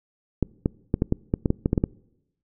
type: clicks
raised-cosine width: 3 ms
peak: -7 dBFS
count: 12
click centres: 0.427 / 0.659 / 0.941 / 1.021 / 1.124 / 1.339 / 1.458 / 1.504 / 1.659 / 1.731 / 1.778 / 1.839 s
effects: noise-tail reverb RT60 0.9 s tail -25 dB re dry